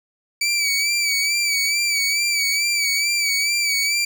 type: tone with vibrato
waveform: 20% pulse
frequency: 2301 Hz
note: D7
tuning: 36 cents flat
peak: -13 dBFS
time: 0.41-4.05 s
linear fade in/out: 5 ms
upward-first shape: sine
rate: 2.3 Hz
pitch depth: 52 cents each way
effects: none